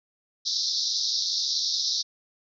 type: band-pass noise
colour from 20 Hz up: white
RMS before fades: -27 dBFS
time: 0.45-2.03 s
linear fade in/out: 20 ms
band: 3700 to 5800 Hz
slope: 96 dB/octave
effects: none